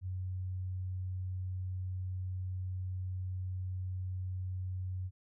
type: tone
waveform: sine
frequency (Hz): 92.5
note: F#2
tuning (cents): 0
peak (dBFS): -35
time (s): 0.01-5.11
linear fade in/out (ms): 50
effects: none